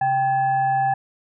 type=tone with frequency modulation; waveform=sine; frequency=784 Hz; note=G5; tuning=in tune; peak=-17 dBFS; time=0.01-0.94 s; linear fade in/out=5 ms; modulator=919 Hz; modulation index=0.44; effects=none